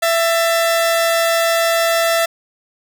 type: tone pair together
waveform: sawtooth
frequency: 666.7 / 1780 Hz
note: E5 / A6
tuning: +19 / +20 cents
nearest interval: octave + perfect fourth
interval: 1701 cents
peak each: -10 / -19 dBFS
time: 0.02-2.26 s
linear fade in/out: 10 ms
effects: none